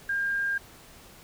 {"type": "tone", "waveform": "sine", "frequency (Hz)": 1606, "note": "G6", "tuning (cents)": 41, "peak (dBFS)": -25, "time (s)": [0.09, 0.58], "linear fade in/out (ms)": 5, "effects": ["pink hiss -51 dBFS RMS until 1.23 s"]}